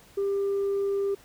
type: tone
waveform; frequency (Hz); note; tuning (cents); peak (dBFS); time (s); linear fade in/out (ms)
sine; 397.2; G4; +23; -22; 0.17-1.15; 10
effects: tanh soft clip ceiling -22 dBFS + pink hiss -55 dBFS RMS until 1.24 s